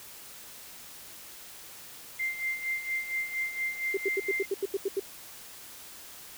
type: tone with tremolo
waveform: sine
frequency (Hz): 2093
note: C7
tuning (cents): 0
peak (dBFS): -27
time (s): 2.19-4.46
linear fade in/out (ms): 10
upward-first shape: sine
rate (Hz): 4.3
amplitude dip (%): 70
type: tone bursts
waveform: sine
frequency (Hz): 392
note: G4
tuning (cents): 0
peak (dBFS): -25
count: 10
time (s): 3.94-4.998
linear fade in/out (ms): 5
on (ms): 32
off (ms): 82
effects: white hiss -47 dBFS RMS until 6.37 s